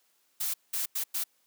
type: noise bursts at uneven times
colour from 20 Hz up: blue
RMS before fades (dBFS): -31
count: 4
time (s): 0.4-0.54 / 0.73-0.86 / 0.95-1.04 / 1.14-1.24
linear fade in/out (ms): 10
effects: white hiss -70 dBFS RMS until 1.46 s + high-pass 200 Hz 12 dB/octave